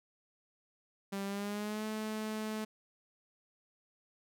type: tone with pitch glide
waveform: sawtooth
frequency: 197.3 to 216.4 Hz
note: G3 to A3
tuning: +11 to -29 cents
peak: -32 dBFS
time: 1.12-2.65 s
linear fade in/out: 10 ms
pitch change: +160 cents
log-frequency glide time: 1.25-1.85 s
effects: none